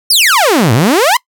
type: exponential two-way sweep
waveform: sawtooth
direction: down then up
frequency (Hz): 5490 to 104.3 to 1068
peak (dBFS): -3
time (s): 0.1-1.17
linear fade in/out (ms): 5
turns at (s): 0.73
effects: noise-tail reverb RT60 0.1 s tail -23 dB re dry